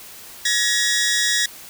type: tone pair together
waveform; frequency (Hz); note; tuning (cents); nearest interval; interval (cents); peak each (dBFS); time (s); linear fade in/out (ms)
15% pulse; 1691 / 1900; G#6 / A#6; +31 / +33; major second; 202; -15 / -13; 0.45-1.46; 5
effects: white hiss -40 dBFS RMS until 1.69 s